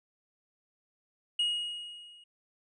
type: tone with level ramp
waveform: triangle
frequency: 2883 Hz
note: F#7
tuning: 46 cents flat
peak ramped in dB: -23 to -52 dBFS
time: 1.39-2.24 s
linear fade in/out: 5 ms
effects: resampled to 22050 Hz